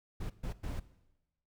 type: noise bursts at uneven times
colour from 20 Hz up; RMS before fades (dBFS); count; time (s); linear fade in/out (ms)
brown; -37; 3; 0.2-0.3 / 0.43-0.53 / 0.63-0.8; 10
effects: noise-tail reverb RT60 1.0 s tail -17 dB re dry